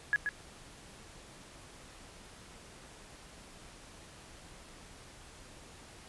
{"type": "tone with echo", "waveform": "sine", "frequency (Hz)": 1678, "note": "G#6", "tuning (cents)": 17, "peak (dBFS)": -24, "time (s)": [0.13, 0.16], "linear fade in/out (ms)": 0, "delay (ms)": 130, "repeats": 1, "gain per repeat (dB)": -6, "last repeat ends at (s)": 0.29, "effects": ["pink hiss -53 dBFS RMS until 6.08 s", "resampled to 24000 Hz"]}